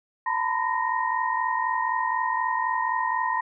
sine tone cluster, 897 / 968 / 1012 / 1860 Hz, A5 / B5 / B5 / A#6, +33 / -35 / +42 / -4 cents, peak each -29 / -30 / -26 / -30 dBFS, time 0.26-3.41 s, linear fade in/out 5 ms, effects none

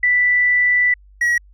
sine / triangle tone pair in turn, 1975.5 / 1913.7 Hz, B6 / A#6, 0 / +45 cents, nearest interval minor second, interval 55 cents, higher first, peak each -12 dBFS, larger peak neither, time 0.03-0.94 / 1.21-1.38 s, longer first, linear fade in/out 5 ms, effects added 49 Hz sine -44 dBFS peak until 1.53 s

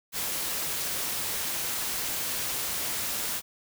white noise, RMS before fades -31 dBFS, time 0.12-3.42 s, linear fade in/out 50 ms, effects none

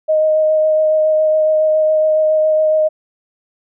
sine tone with vibrato, 622.3 Hz, D#5, in tune, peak -10 dBFS, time 0.08-2.89 s, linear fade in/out 20 ms, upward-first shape sine, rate 7.2 Hz, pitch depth 11 cents each way, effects none

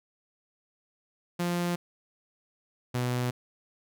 sawtooth tone pair in turn, 174.61 / 123.86 Hz, F3 / B2, 0 / +5 cents, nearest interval tritone, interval 595 cents, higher first, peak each -23 dBFS, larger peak neither, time 1.39-1.76 / 2.94-3.31 s, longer neither, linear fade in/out 10 ms, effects none

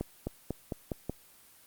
accelerating click train, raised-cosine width 2 ms, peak -19 dBFS, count 6, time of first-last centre 0.01-1.096 s, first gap 260 ms, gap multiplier 0.91, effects white hiss -58 dBFS RMS until 1.66 s + Opus 24 kbps

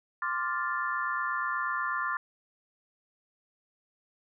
sine chord, D minor seventh, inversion third, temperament equal, 1046.5 / 1174.7 / 1396.9 / 1760 Hz, C6 / D6 / F6 / A6, 0 / 0 / 0 / 0 cents, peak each -34 dBFS, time 0.22-2.17 s, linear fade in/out 2 ms, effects none

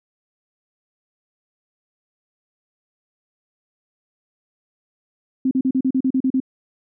sine tone bursts, 261.6 Hz, C4, in tune, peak -15 dBFS, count 10, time 5.45-6.402 s, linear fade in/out 5 ms, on 61 ms, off 38 ms, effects none

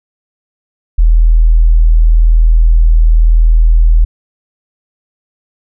sine tone, 40.47 Hz, E1, 31 cents flat, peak -3 dBFS, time 0.98-4.05 s, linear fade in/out 10 ms, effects none

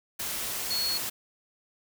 sine tone in noise, 4347 Hz, C#8, 35 cents flat, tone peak -27 dBFS, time 0.7-0.98 s, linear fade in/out 10 ms, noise white, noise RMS -33 dBFS, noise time 0.19-1.1 s, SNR +3 dB, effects none

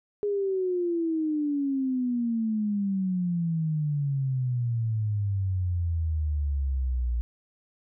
sine exponential sweep, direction down, 415.3 to 58.27 Hz, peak -24 dBFS, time 0.23-7.21 s, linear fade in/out 0 ms, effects none

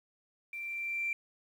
sine tone with level ramp, 2354 Hz, D7, 3 cents sharp, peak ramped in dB -38 to -29 dBFS, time 0.53-1.13 s, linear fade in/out 2 ms, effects tanh soft clip ceiling -25 dBFS + 10-bit

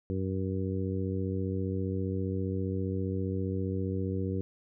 harmonic tone, 95 Hz, F#2, 46 cents sharp, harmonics 1 / 2 / 3 / 4 / 5, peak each -32 / -35 / -37 / -38 / -39 dBFS, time 0.1-4.41 s, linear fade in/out 0 ms, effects none

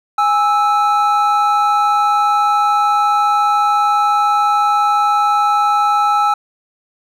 triangle tone pair together, 827.1 / 1313 Hz, G#5 / E6, -7 / -7 cents, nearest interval minor sixth, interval 800 cents, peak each -12 dBFS, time 0.18-6.34 s, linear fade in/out 5 ms, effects none

